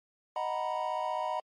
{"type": "chord", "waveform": "triangle", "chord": "B major seventh", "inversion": "first", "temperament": "equal", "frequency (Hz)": [622.3, 740, 932.3, 987.8], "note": ["D#5", "F#5", "A#5", "B5"], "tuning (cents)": [0, 0, 0, 0], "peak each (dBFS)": -34, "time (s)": [0.36, 1.4], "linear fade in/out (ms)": 2, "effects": ["MP3 48 kbps"]}